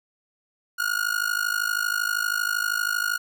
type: tone with amplitude modulation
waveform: 45% pulse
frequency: 1437 Hz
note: F6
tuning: 49 cents sharp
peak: -19 dBFS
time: 0.78-3.18 s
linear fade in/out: 20 ms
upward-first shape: sine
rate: 52.7 Hz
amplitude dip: 90%
effects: none